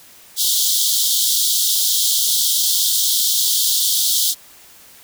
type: high-pass noise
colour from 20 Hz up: pink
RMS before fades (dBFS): -17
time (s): 0.36-4.35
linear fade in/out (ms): 50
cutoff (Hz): 3200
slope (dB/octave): 96
effects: white hiss -45 dBFS RMS until 5.03 s